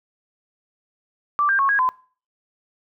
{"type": "tone with pitch steps", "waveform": "sine", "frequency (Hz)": [1169, 1590, 1100, 1646, 1021], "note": ["D6", "G6", "C#6", "G#6", "C6"], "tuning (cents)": [-8, 24, -14, -16, -43], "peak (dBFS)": -16, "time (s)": [1.39, 1.89], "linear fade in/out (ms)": 0, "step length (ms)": 100, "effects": ["noise-tail reverb RT60 0.4 s tail -22 dB re dry"]}